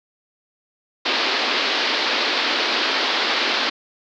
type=band-pass noise; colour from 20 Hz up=white; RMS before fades=-21 dBFS; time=1.05-3.7 s; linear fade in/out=10 ms; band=240 to 4700 Hz; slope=48 dB/octave; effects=none